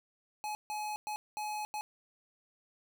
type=tone bursts at uneven times; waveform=square; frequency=846 Hz; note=G#5; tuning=32 cents sharp; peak=-36 dBFS; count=5; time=0.44-0.55 / 0.7-0.96 / 1.07-1.16 / 1.37-1.65 / 1.74-1.81 s; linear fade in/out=0 ms; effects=none